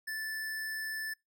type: tone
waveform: square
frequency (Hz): 1754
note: A6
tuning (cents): -6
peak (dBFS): -36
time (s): 0.07-1.14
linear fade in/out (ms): 10
effects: noise-tail reverb RT60 0.2 s tail -25 dB re dry